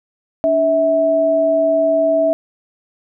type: tone pair together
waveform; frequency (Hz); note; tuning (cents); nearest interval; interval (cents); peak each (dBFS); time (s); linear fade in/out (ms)
sine; 290 / 651; D4 / E5; -22 / -22; octave + major second; 1400; -21 / -12; 0.44-2.33; 0
effects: none